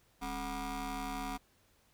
20% pulse ring-modulated tone, 234.1 Hz, A#3, 8 cents sharp, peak -29 dBFS, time 0.21-1.38 s, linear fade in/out 20 ms, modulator 504 Hz, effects pink hiss -69 dBFS RMS until 1.93 s

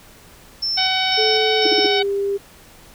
sine tone with tremolo, 5350 Hz, E8, 25 cents sharp, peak -19 dBFS, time 0.62-2 s, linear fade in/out 10 ms, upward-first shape square, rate 2 Hz, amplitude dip 55%
harmonic tone, 753 Hz, F#5, 30 cents sharp, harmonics 1 / 2 / 3 / 4 / 5 / 6, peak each -23 / -28 / -24 / -24 / -23 / -31 dBFS, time 0.77-2.03 s, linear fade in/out 10 ms
sine tone with pitch glide, 434.8 to 398.7 Hz, A4 to G4, -21 to +29 cents, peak -18 dBFS, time 1.17-2.38 s, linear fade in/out 20 ms, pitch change -150 cents, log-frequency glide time 1.58-2.07 s
sine tone bursts, 329.6 Hz, E4, in tune, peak -17 dBFS, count 4, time 1.65-1.863 s, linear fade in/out 5 ms, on 21 ms, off 43 ms
effects pink hiss -46 dBFS RMS until 2.94 s

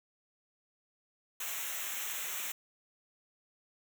white noise with comb filter, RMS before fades -38 dBFS, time 1.4-2.52 s, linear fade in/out 5 ms, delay 0.21 ms, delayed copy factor -0.85, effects none

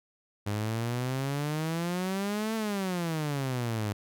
sawtooth exponential two-way sweep, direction up then down, 101.2 to 224.9 to 101.2 Hz, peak -25 dBFS, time 0.46-3.93 s, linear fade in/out 10 ms, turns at 2.55 s, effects none

